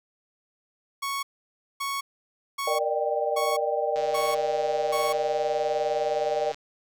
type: tone bursts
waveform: sawtooth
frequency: 1108.7 Hz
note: C#6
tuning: in tune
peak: -24 dBFS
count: 6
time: 1.02-5.13 s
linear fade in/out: 10 ms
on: 210 ms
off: 570 ms
type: chord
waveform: sine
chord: Eb major seventh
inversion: second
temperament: equal with one note detuned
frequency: 466.2 / 587.3 / 607 / 784 Hz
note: Bb4 / D5 / Eb5 / G5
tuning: 0 / 0 / -43 / 0 cents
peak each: -29 dBFS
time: 2.67-6.52 s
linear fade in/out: 5 ms
type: click train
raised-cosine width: 0.2 ms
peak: -23 dBFS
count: 368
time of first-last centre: 3.96-6.545 s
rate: 142 Hz
effects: none